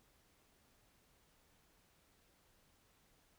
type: silence
effects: pink hiss -72 dBFS RMS until 3.38 s